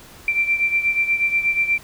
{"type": "beating tone pair", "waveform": "sine", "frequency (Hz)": [2349, 2357.3], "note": ["D7", "D7"], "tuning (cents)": [0, 6], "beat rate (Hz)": 8.3, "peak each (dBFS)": [-18, -23], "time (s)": [0.28, 1.78], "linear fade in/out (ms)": 2, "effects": ["pink hiss -44 dBFS RMS until 1.83 s"]}